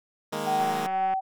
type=chord; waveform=10% pulse; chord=D# suspended fourth; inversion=none; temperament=equal; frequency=155.56 / 207.7 / 233.1 Hz; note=D#3 / G#3 / A#3; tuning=0 / 0 / 0 cents; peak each=-27 / -25 / -26 dBFS; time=0.32-0.87 s; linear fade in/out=10 ms
type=tone with tremolo; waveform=sine; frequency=764 Hz; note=G5; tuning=45 cents flat; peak=-22 dBFS; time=0.46-1.21 s; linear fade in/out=20 ms; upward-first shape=sine; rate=2.1 Hz; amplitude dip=55%
type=click train; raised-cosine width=0.5 ms; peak=-23 dBFS; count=102; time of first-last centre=0.6-1.137 s; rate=188 Hz
effects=none